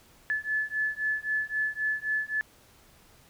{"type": "beating tone pair", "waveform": "sine", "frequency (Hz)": [1727, 1730.8], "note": ["A6", "A6"], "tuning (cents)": [-33, -29], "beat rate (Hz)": 3.8, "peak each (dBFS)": -30, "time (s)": [0.3, 2.41], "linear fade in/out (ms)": 0, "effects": ["pink hiss -58 dBFS RMS until 3.29 s"]}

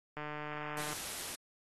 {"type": "click train", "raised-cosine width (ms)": 0.5, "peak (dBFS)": -26, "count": 115, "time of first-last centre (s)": [0.17, 0.93], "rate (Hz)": 150}
{"type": "noise", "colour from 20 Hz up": "white", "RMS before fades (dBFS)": -40, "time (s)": [0.77, 1.36], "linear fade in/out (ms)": 20}
{"effects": ["AAC 32 kbps"]}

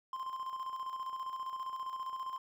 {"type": "tone with tremolo", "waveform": "triangle", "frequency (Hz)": 1046.5, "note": "C6", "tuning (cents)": 0, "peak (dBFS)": -34, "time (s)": [0.13, 2.38], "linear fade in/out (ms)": 2, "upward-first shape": "square", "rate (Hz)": 15, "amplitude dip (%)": 50, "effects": []}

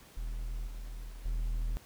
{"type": "tone with level steps", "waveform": "triangle", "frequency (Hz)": 40.16, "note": "E1", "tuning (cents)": -44, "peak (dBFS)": [-32, -37, -41, -28], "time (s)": [0.17, 1.77], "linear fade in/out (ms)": 0, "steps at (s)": [0.67, 1.09, 1.25], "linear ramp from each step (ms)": 5, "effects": ["pink hiss -57 dBFS RMS until 1.85 s"]}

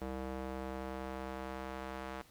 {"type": "tone with band-pass filter sweep", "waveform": "square", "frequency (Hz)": 65.41, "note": "C2", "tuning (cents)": 0, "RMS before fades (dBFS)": -42, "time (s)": [0.01, 2.22], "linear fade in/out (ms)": 5, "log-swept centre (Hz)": [510, 1100], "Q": 0.73, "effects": ["pink hiss -63 dBFS RMS until 2.3 s"]}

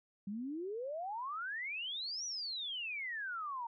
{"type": "exponential two-way sweep", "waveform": "sine", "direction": "up then down", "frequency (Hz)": [192, 5950, 909], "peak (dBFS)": -38, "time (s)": [0.27, 3.67], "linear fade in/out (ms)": 5, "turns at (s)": 2.25, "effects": []}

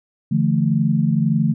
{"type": "chord", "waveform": "sine", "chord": "D suspended second", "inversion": "none", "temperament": "equal with one note detuned", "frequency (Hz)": [146.83, 168.67, 220], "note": ["D3", "E3", "A3"], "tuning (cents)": [0, 40, 0], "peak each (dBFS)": -19, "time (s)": [0.31, 1.54], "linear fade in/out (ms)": 10, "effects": []}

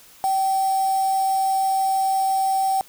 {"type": "tone with quantisation", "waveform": "sine", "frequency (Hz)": 771, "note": "G5", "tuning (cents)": -29, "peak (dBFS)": -18, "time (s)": [0.24, 2.81], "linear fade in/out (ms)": 0, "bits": 5, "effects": ["white hiss -49 dBFS RMS until 2.88 s"]}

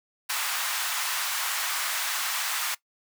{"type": "high-pass noise", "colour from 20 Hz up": "pink", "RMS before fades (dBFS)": -29, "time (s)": [0.29, 2.75], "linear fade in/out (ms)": 10, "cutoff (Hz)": 960, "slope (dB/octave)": 24, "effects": ["noise-tail reverb RT60 0.1 s tail -19 dB re dry"]}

